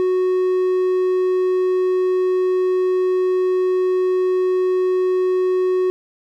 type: tone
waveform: triangle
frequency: 368.8 Hz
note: F#4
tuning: 6 cents flat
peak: -13 dBFS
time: 0-5.9 s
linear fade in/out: 0 ms
effects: none